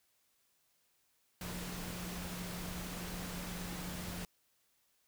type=tone in noise; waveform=sine; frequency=178.4 Hz; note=F3; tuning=37 cents sharp; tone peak=-44 dBFS; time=1.41-4.25 s; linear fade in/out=2 ms; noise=pink; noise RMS=-44 dBFS; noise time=1.41-4.25 s; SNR=-3 dB; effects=white hiss -75 dBFS RMS until 5.07 s